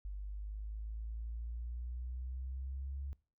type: exponential sweep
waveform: sine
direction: up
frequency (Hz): 49 to 69.7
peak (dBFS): -39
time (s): 0.05-3.13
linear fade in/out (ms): 0
effects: noise-tail reverb RT60 0.4 s tail -22 dB re dry